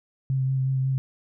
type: tone with vibrato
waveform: sine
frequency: 132.5 Hz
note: C3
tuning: 22 cents sharp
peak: -21 dBFS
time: 0.3-0.98 s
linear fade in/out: 0 ms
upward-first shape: sine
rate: 5.5 Hz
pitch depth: 17 cents each way
effects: none